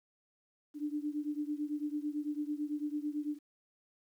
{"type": "beating tone pair", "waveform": "sine", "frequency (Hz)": [293.7, 302.7], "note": ["D4", "D#4"], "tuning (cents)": [0, -48], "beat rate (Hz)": 9, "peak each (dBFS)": [-36, -38], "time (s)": [0.74, 3.39], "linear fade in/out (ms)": 50, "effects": ["11-bit"]}